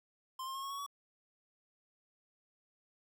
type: tone with pitch steps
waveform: square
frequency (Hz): 1046.5 / 1062.9 / 1079.7 / 1096.6 / 1113.9 / 1131.4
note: C6 / C6 / C#6 / C#6 / C#6 / C#6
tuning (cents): 0 / +27 / -46 / -19 / +8 / +35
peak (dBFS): -40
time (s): 0.39-0.864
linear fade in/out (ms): 5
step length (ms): 79
effects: none